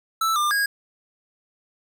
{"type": "tone with pitch steps", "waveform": "square", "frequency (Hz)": [1320, 1197, 1640], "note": ["E6", "D6", "G#6"], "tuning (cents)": [2, 33, -22], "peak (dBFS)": -20, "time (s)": [0.21, 0.66], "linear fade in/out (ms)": 5, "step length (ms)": 150, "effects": []}